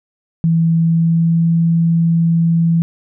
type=tone with pitch glide; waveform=sine; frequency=164.81 to 166.53 Hz; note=E3 to E3; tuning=0 to +18 cents; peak=-10 dBFS; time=0.44-2.82 s; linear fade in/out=0 ms; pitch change=+18 cents; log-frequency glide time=0.76-1.48 s; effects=none